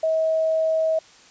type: tone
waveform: sine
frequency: 640 Hz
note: D#5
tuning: 49 cents sharp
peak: -18 dBFS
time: 0.03-0.99 s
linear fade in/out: 5 ms
effects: white hiss -50 dBFS RMS until 1.3 s + resampled to 16000 Hz